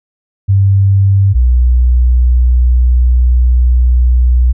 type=tone pair in turn; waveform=sine; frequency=98 / 61.47 Hz; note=G2 / B1; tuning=0 / -7 cents; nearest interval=minor sixth; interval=807 cents; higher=first; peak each=-5 dBFS; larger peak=neither; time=0.48-1.34 / 1.34-4.53 s; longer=second; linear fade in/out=20 ms; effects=none